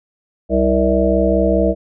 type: harmonic tone with a mistuned harmonic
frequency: 64.8 Hz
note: C2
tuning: 16 cents flat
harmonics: 1 / 3 / 5 / 7 / 9 / 10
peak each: -19 / -19 / -19 / -19 / -19 / -19 dBFS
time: 0.49-1.75 s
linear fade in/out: 50 ms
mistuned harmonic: 7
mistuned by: +56 cents
effects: none